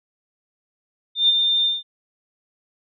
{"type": "tone with ADSR envelope", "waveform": "sine", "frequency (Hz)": 3606, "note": "A7", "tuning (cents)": 42, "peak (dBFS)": -11, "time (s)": [1.15, 1.83], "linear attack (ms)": 140, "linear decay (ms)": 20, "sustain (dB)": -5, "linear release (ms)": 170, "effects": []}